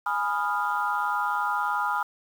sine chord, F half-diminished seventh, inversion first, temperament equal with one note detuned, 830.6 / 987.8 / 1236.6 / 1396.9 Hz, Ab5 / Cb6 / Eb6 / F6, 0 / 0 / -11 / 0 cents, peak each -29 dBFS, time 0.06-2.03 s, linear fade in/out 5 ms, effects tanh soft clip ceiling -14 dBFS + 8-bit

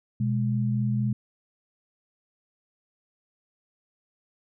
sine tone pair together, 123.5 / 207.7 Hz, B2 / G#3, 0 / 0 cents, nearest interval major sixth, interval 900 cents, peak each -24 / -27 dBFS, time 0.2-1.13 s, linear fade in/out 5 ms, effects none

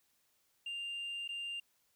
sine tone with dropouts, 2794 Hz, F7, in tune, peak -36 dBFS, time 0.66-1.6 s, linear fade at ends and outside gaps 5 ms, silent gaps 1.278-1.289 s, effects tanh soft clip ceiling -37 dBFS + white hiss -75 dBFS RMS until 1.95 s

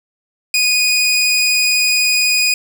20% pulse tone, 2478 Hz, D#7, 8 cents flat, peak -7 dBFS, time 0.54-2.54 s, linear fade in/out 2 ms, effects none

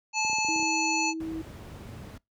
harmonic tone, 868 Hz, A5, 24 cents flat, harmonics 1 / 3 / 5 / 7 / 8, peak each -29 / -28 / -34 / -35 / -34 dBFS, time 0.13-1.14 s, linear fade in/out 50 ms
clicks, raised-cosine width 2 ms, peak -30 dBFS, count 9, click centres 0.249 / 0.298 / 0.331 / 0.385 / 0.448 / 0.486 / 0.561 / 0.597 / 0.627 s
sine tone, 322.2 Hz, E4, 39 cents flat, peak -31 dBFS, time 0.48-1.42 s, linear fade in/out 10 ms
brown noise, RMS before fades -37 dBFS, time 1.2-2.18 s, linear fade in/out 5 ms
effects noise-tail reverb RT60 0.2 s tail -25 dB re dry + high-pass 80 Hz 12 dB/octave

